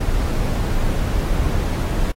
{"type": "noise", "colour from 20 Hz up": "brown", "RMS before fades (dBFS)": -19, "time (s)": [0, 2.12], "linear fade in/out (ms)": 10, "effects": ["AAC 48 kbps"]}